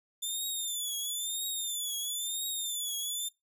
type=tone with vibrato; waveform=15% pulse; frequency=3543 Hz; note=A7; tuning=11 cents sharp; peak=-26 dBFS; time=0.22-3.29 s; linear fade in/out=10 ms; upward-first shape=triangle; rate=1 Hz; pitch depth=120 cents each way; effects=noise-tail reverb RT60 0.2 s tail -23 dB re dry